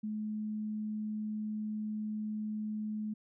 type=tone; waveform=sine; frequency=213.7 Hz; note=G#3; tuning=50 cents sharp; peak=-34 dBFS; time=0.03-3.14 s; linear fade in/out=10 ms; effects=none